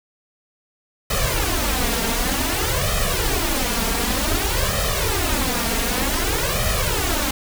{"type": "noise with flanger", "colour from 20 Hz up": "pink", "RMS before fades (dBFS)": -21, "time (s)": [1.1, 7.31], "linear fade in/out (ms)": 5, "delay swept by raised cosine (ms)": [1.6, 4.4], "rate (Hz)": 0.54, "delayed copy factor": 0.85, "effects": []}